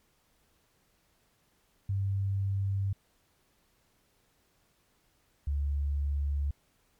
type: tone pair in turn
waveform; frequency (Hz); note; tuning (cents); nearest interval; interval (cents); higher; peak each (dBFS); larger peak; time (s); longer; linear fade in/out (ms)
sine; 98.1 / 71.25; G2 / C#2; +2 / +48; tritone; 554; first; -27; neither; 1.89-2.93 / 5.47-6.51; neither; 5
effects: pink hiss -70 dBFS RMS until 6.99 s + MP3 96 kbps